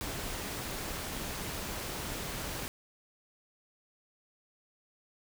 pink noise with amplitude modulation, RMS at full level -36 dBFS, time 0.01-2.68 s, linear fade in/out 0 ms, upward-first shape sine, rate 220 Hz, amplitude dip 45%, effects none

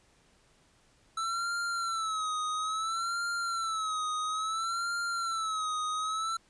square tone with vibrato, 1318.5 Hz, E6, in tune, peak -31 dBFS, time 1.17-6.37 s, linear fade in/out 5 ms, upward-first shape sine, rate 0.59 Hz, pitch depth 96 cents each way, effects pink hiss -65 dBFS RMS until 6.49 s + resampled to 22050 Hz

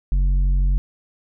triangle tone with tanh clipping, 46.25 Hz, F#1, in tune, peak -16 dBFS, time 0.12-0.78 s, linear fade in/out 0 ms, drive 11 dB, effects none

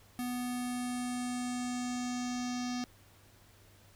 square tone with low-pass filter sweep, 246.9 Hz, B3, in tune, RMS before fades -36 dBFS, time 0.19-2.84 s, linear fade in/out 0 ms, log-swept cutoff 12000 to 5500 Hz, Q 3.4, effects added 99 Hz sine -62 dBFS peak until 3.95 s + pink hiss -62 dBFS RMS until 3.95 s

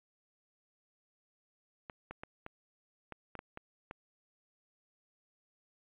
clicks, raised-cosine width 0.5 ms, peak -28 dBFS, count 9, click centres 1.898 / 2.11 / 2.235 / 2.464 / 3.123 / 3.353 / 3.391 / 3.574 / 3.911 s, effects resampled to 8000 Hz

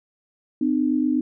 sine tone pair together, 254.7 / 302.9 Hz, C4 / D#4, -46 / -46 cents, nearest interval minor third, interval 300 cents, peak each -21 dBFS, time 0.61-1.21 s, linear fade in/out 5 ms, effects none

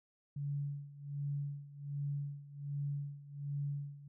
sine tone with tremolo, 142.8 Hz, D3, 48 cents flat, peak -34 dBFS, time 0.36-4.08 s, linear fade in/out 5 ms, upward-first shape sine, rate 1.3 Hz, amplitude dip 85%, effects none

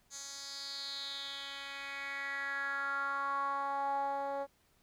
10% pulse tone with band-pass filter sweep, 278 Hz, C#4, 5 cents sharp, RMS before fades -38 dBFS, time 0.1-4.47 s, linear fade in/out 50 ms, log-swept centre 6400 to 630 Hz, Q 4.8, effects pink hiss -71 dBFS RMS until 4.82 s

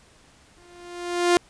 sawtooth tone with exponential growth, 350.5 Hz, F4, 6 cents sharp, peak -10 dBFS, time 0.58-1.37 s, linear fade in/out 0 ms, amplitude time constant 170 ms, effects pink hiss -55 dBFS RMS until 1.49 s + resampled to 22050 Hz

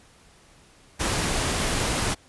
pink noise, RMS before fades -25 dBFS, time 0.99-2.15 s, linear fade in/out 20 ms, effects pink hiss -55 dBFS RMS until 2.28 s + resampled to 24000 Hz

